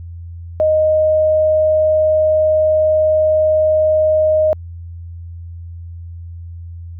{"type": "tone", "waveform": "sine", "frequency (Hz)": 621, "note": "D#5", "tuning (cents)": -3, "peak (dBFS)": -10, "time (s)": [0.6, 4.53], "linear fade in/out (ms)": 0, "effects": ["added 85 Hz sine -28 dBFS peak until 6.99 s"]}